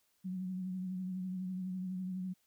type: tone with vibrato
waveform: sine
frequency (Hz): 185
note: F#3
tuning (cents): 0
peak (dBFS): -36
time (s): 0.24-2.34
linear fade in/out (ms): 20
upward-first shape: triangle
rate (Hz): 12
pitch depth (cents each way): 44
effects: white hiss -75 dBFS RMS until 2.46 s